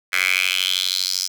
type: tone with high-pass filter sweep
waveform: 10% pulse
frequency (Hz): 92.7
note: F#2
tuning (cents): +4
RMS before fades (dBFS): -21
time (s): 0.12-1.28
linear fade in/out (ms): 20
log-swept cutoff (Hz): 1900 to 5400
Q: 4.6
effects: none